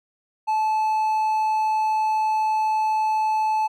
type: tone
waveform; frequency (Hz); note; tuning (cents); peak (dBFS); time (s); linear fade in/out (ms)
triangle; 868; A5; -24; -17; 0.47-3.68; 20
effects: none